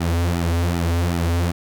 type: tone with flanger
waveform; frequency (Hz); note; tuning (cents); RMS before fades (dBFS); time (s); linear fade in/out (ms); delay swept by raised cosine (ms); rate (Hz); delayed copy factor
sawtooth; 85.5; F2; -36; -20; 0-1.52; 10; 1.8 to 6.2; 2.6; -0.95
effects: none